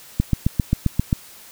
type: click train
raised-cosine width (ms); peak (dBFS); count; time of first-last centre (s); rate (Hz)
5; -4; 8; 0.2-1.128; 7.54
effects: white hiss -44 dBFS RMS until 1.51 s